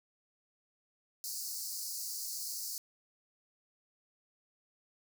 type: high-pass noise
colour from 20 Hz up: pink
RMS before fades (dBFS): -40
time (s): 1.24-2.78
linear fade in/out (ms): 0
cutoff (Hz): 4400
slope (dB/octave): 96
effects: none